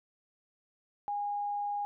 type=tone; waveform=sine; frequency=819 Hz; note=G#5; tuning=24 cents flat; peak=-31 dBFS; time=1.08-1.85 s; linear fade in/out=0 ms; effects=none